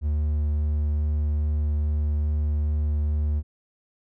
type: tone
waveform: triangle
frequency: 74.8 Hz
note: D2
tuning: 32 cents sharp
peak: -19 dBFS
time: 0.01-3.43 s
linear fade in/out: 50 ms
effects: none